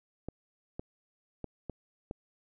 clicks, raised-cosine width 2 ms, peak -24 dBFS, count 5, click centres 0.286 / 0.795 / 1.443 / 1.697 / 2.111 s, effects none

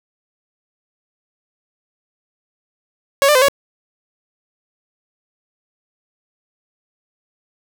sawtooth tone with pitch steps, 554 / 595 / 513 / 558 Hz, C#5 / D5 / C5 / C#5, -1 / +22 / -34 / +11 cents, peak -6 dBFS, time 3.22-3.484 s, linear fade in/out 0 ms, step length 66 ms, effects none

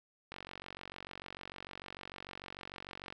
click train, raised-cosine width 0.3 ms, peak -28 dBFS, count 132, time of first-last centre 0.32-3.125 s, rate 46.7 Hz, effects none

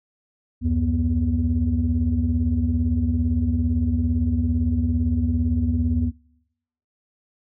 sine tone cluster, 72.9 / 90.6 / 243.3 Hz, D2 / F#2 / B3, -12 / -36 / -26 cents, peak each -22 dBFS, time 0.61-6.12 s, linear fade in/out 50 ms, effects noise-tail reverb RT60 0.8 s tail -23 dB re dry + tanh soft clip ceiling -11 dBFS

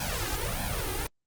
pink noise with flanger, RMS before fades -31 dBFS, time 0-1.07 s, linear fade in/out 5 ms, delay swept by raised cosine 1.2 to 2.5 ms, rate 1.6 Hz, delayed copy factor +0.95, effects Opus 48 kbps

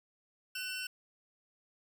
25% pulse tone pair together, 1503.1 / 2703 Hz, F#6 / E7, +27 / +43 cents, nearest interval minor seventh, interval 1016 cents, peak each -38 / -35 dBFS, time 0.55-0.87 s, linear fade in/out 5 ms, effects none

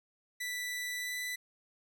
sawtooth tone with pitch glide, 1975.5 to 1988.1 Hz, B6 to B6, 0 to +11 cents, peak -32 dBFS, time 0.4-1.36 s, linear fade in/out 10 ms, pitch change +11 cents, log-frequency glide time 0.98-1.16 s, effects none

